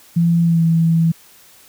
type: tone with pitch glide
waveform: sine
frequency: 169.1 to 164.67 Hz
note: E3 to E3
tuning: +44 to -2 cents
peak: -11 dBFS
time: 0.16-1.12 s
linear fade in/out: 10 ms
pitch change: -46 cents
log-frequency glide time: 0.42-0.64 s
effects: white hiss -47 dBFS RMS until 1.68 s